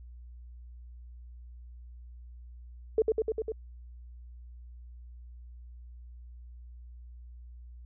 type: tone with echo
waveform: sine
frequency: 440 Hz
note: A4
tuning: in tune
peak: -20 dBFS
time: 2.98-3.02 s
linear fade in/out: 2 ms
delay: 100 ms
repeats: 5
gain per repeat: -2 dB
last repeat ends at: 3.52 s
effects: added 60 Hz sine -45 dBFS peak until 7.85 s